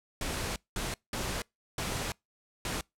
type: noise bursts at uneven times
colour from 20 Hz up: pink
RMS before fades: -34 dBFS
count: 5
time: 0.21-0.56 / 0.76-0.94 / 1.13-1.42 / 1.78-2.12 / 2.65-2.81 s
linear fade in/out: 2 ms
effects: noise-tail reverb RT60 0.2 s tail -26 dB re dry + low-pass 11000 Hz 12 dB/octave